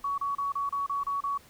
sine tone bursts, 1124 Hz, C#6, 24 cents sharp, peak -27 dBFS, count 8, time 0.04-1.377 s, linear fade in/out 5 ms, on 140 ms, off 31 ms, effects pink hiss -56 dBFS RMS until 1.49 s

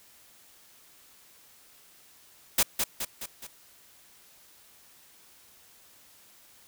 white noise with echo, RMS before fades -22 dBFS, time 2.58-2.63 s, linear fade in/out 5 ms, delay 210 ms, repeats 4, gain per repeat -5 dB, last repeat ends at 3.47 s, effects white hiss -57 dBFS RMS until 6.67 s

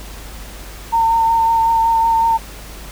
sine tone with vibrato, 910 Hz, A#5, 42 cents flat, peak -11 dBFS, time 0.92-2.38 s, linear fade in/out 20 ms, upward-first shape sine, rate 5.4 Hz, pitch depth 15 cents each way, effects added 50 Hz sine -33 dBFS peak until 2.91 s + pink hiss -36 dBFS RMS until 2.91 s

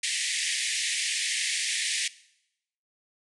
pink band-pass noise, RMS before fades -29 dBFS, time 0.03-2.08 s, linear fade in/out 5 ms, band 1800 to 10000 Hz, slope 96 dB/octave, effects noise-tail reverb RT60 0.8 s tail -19 dB re dry

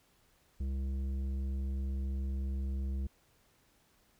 sine tone with tanh clipping, 67.1 Hz, C2, 44 cents sharp, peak -34 dBFS, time 0.6-3.07 s, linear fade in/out 5 ms, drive 10 dB, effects pink hiss -69 dBFS RMS until 4.19 s

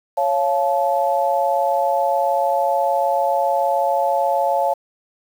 sine chord, Db augmented, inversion none, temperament just, 554.4 / 693 / 866.2 Hz, Db5 / F5 / A5, 0 / -14 / -27 cents, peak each -20 dBFS, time 0.17-4.74 s, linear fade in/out 10 ms, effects 7-bit

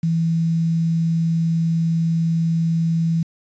sine tone with quantisation, 164.81 Hz, E3, in tune, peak -16 dBFS, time 0.03-3.23 s, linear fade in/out 5 ms, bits 7, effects resampled to 16000 Hz

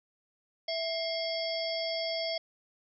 harmonic tone with a mistuned harmonic, 659.3 Hz, E5, in tune, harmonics 1 / 3 / 5 / 7 / 8, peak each -33 / -40 / -40 / -38 / -39 dBFS, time 0.68-2.38 s, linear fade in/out 5 ms, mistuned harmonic 3, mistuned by +120 cents, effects none

